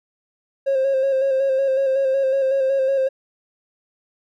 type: tone with vibrato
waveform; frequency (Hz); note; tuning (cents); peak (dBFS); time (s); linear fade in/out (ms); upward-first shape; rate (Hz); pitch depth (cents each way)
triangle; 537; C5; +45; -13; 0.66-3.09; 20; square; 5.4; 30
effects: tanh soft clip ceiling -12 dBFS